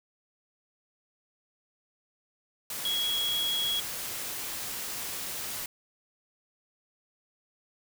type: tone in noise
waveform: sine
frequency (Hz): 3322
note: G#7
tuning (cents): 0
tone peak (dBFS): -27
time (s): 2.85-3.8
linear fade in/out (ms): 2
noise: white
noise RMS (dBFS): -36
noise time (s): 2.7-5.66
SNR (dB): +6
effects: none